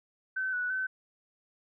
sine tone with pitch steps, 1529 / 1476 / 1525 Hz, G6 / F#6 / G6, -44 / -5 / -48 cents, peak -29 dBFS, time 0.36-0.87 s, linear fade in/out 10 ms, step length 170 ms, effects none

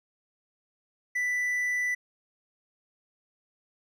triangle tone, 1980 Hz, B6, 4 cents sharp, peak -24 dBFS, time 1.15-1.95 s, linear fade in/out 10 ms, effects none

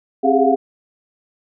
sine tone cluster, 266.7 / 400.6 / 416.3 / 686 / 722 Hz, C4 / G4 / G#4 / F5 / F#5, +33 / +38 / +4 / -31 / -43 cents, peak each -18 dBFS, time 0.23-0.56 s, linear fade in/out 20 ms, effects none

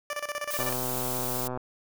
15% pulse tone with tremolo, 587.3 Hz, D5, in tune, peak -23 dBFS, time 0.1-0.73 s, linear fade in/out 2 ms, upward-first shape square, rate 16 Hz, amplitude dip 80%
blue noise, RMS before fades -33 dBFS, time 0.5-1.48 s, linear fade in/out 10 ms
click train, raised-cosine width 1 ms, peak -20 dBFS, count 125, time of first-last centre 0.59-1.574 s, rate 126 Hz
effects none

